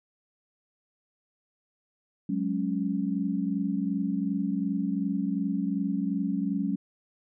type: chord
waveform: sine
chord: F# suspended second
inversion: none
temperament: equal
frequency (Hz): 185 / 207.7 / 277.2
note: F#3 / G#3 / C#4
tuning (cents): 0 / 0 / 0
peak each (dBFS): -30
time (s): 2.29-6.76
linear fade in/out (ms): 5
effects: none